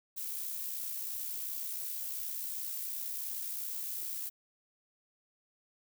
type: noise with amplitude modulation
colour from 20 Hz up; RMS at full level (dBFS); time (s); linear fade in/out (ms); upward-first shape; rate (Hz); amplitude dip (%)
violet; -37; 0.16-4.3; 20; sine; 62.8; 35
effects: none